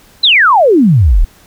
sine exponential sweep, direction down, 4186 to 32.32 Hz, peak -4 dBFS, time 0.23-1.25 s, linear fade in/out 10 ms, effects pink hiss -44 dBFS RMS until 1.46 s

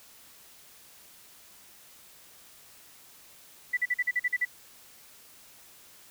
sine tone bursts, 1975.5 Hz, B6, in tune, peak -23 dBFS, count 9, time 3.73-4.452 s, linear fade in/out 10 ms, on 42 ms, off 43 ms, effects white hiss -54 dBFS RMS until 6.1 s

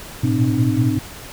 sine tone cluster, 108.7 / 119.3 / 124.3 / 262.2 / 304.4 Hz, A2 / A#2 / B2 / C4 / D#4, -21 / +41 / +12 / +4 / -38 cents, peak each -21 dBFS, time 0.23-0.99 s, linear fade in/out 10 ms, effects pink hiss -36 dBFS RMS until 1.32 s

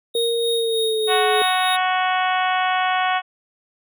square tone with tremolo, 3729 Hz, A#7, in tune, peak -22 dBFS, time 0.14-1.77 s, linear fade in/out 20 ms, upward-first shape sine, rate 3.3 Hz, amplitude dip 45%
sine tone with pitch glide, 465.7 to 424.6 Hz, A#4 to G#4, -2 to +38 cents, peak -19 dBFS, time 0.15-1.42 s, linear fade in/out 2 ms, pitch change -160 cents, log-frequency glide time 0.51-1.2 s
harmonic tone, 370 Hz, F#4, in tune, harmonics 2 / 3 / 4 / 5 / 6 / 7 / 8 / 9, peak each -20 / -24 / -26 / -28 / -30 / -31 / -32 / -33 dBFS, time 1.07-3.22 s, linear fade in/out 50 ms
effects none

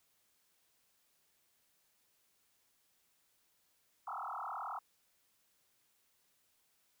sine tone with frequency modulation, 1046.5 Hz, C6, in tune, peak -39 dBFS, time 4.07-4.79 s, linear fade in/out 5 ms, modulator 38.8 Hz, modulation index 7.9, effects white hiss -75 dBFS RMS until 7 s

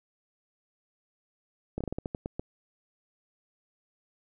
slowing click train, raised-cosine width 2 ms, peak -19 dBFS, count 10, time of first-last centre 1.78-2.395 s, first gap 26 ms, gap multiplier 1.23, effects none

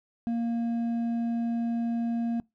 sine tone with hard clipping, 233.1 Hz, A#3, in tune, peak -27 dBFS, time 0.27-2.4 s, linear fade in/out 0 ms, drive 4 dB, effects noise-tail reverb RT60 0.2 s tail -24 dB re dry

